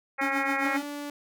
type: harmonic tone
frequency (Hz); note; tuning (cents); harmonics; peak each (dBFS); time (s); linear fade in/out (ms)
272.4; C#4; -30; 2 / 3 / 4 / 5 / 6 / 7 / 8 / 9; -36 / -33 / -37 / -33 / -35 / -32 / -33 / -38; 0.18-0.78; 20
type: tone with tremolo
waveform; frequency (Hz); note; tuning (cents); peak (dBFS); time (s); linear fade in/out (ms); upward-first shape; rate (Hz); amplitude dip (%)
square; 280; C#4; +18; -28; 0.21-0.83; 5; triangle; 7.5; 90
type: tone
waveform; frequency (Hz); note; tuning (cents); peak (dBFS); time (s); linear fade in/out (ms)
sawtooth; 289.7; D4; -24; -30; 0.65-1.1; 2
effects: none